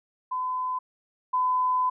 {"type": "tone pair in turn", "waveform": "sine", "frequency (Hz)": [1014, 1010], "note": ["B5", "B5"], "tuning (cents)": [45, 39], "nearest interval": "unison", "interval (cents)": 6, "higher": "first", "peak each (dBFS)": [-26, -21], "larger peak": "second", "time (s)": [[0.31, 0.79], [1.33, 1.9]], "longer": "second", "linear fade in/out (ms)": 10, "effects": []}